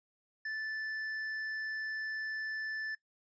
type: tone with hard clipping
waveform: triangle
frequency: 1754 Hz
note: A6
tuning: 6 cents flat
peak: -37 dBFS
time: 0.45-2.95 s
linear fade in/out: 5 ms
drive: 8 dB
effects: noise-tail reverb RT60 0.1 s tail -20 dB re dry + resampled to 16000 Hz